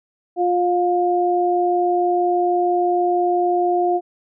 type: tone pair together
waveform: sine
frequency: 353.3 / 709 Hz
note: F4 / F5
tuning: +20 / +26 cents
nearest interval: octave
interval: 1206 cents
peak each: -18 dBFS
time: 0.36-4.01 s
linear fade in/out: 50 ms
effects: none